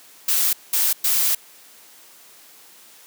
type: noise bursts at uneven times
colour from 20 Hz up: blue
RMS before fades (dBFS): -19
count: 3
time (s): 0.28-0.53 / 0.73-0.93 / 1.04-1.35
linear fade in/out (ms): 5
effects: white hiss -48 dBFS RMS until 3.06 s + high-pass 200 Hz 12 dB/octave